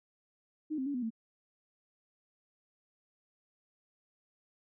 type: tone with pitch steps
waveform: sine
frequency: 307.6 / 262.4 / 284.6 / 248.5 / 224.7 Hz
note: D#4 / C4 / C#4 / B3 / A3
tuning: -20 / +5 / +46 / +11 / +37 cents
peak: -32 dBFS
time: 0.7-1.105 s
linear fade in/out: 20 ms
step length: 81 ms
effects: none